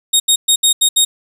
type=tone bursts at uneven times; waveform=20% pulse; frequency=3729 Hz; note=A#7; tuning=in tune; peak=-3 dBFS; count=6; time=0.13-0.2 / 0.28-0.36 / 0.48-0.56 / 0.63-0.73 / 0.81-0.89 / 0.96-1.05 s; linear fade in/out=10 ms; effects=7-bit